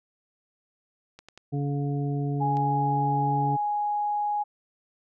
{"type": "clicks", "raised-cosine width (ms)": 0.2, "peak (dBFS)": -28, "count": 4, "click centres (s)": [1.19, 1.286, 1.376, 2.57]}
{"type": "harmonic tone", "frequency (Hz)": 142.3, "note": "C#3", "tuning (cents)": 46, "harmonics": [1, 2, 3, 5], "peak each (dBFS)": [-26, -32, -36, -40], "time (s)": [1.52, 3.57], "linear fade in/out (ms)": 20}
{"type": "tone", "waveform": "sine", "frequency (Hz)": 830.6, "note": "G#5", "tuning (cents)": 0, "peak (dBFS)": -24, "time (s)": [2.4, 4.44], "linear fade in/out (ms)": 20}
{"effects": []}